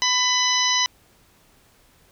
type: harmonic tone with a mistuned harmonic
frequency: 998 Hz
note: B5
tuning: 18 cents sharp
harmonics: 1 / 2 / 3 / 4 / 5 / 6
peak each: -25 / -25 / -25 / -25 / -25 / -25 dBFS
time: 0.02-0.86 s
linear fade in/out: 0 ms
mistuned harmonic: 5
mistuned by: +33 cents
effects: pink hiss -57 dBFS RMS until 2.11 s